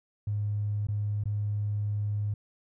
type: tone with dropouts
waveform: triangle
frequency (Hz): 103.83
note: G#2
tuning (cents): 0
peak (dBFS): -23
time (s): 0.27-2.34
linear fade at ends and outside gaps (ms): 5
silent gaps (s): 0.87-0.885 / 1.238-1.255
effects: tanh soft clip ceiling -25 dBFS